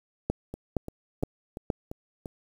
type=two click trains; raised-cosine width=2 ms; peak=-23 / -12 dBFS; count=6 / 4; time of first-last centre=0.54-2.258 / 0.3-1.702 s; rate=2.91 / 2.14 Hz; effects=8-bit